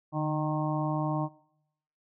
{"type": "harmonic tone with a mistuned harmonic", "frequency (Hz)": 153.9, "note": "D#3", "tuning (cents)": -19, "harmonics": [1, 2, 4, 5, 6, 7], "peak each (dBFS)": [-30, -33, -36, -37, -38, -38], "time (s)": [0.12, 1.29], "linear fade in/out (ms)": 50, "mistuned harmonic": 1, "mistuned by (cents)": -40, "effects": ["noise-tail reverb RT60 0.8 s tail -22 dB re dry"]}